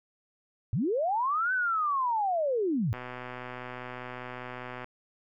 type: linear two-way sweep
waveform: sine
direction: up then down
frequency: 91 to 1541 to 91 Hz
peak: -25 dBFS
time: 0.73-2.93 s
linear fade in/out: 0 ms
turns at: 1.53 s
type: click train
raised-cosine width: 0.5 ms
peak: -24 dBFS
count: 239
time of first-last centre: 2.94-4.844 s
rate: 125 Hz
effects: none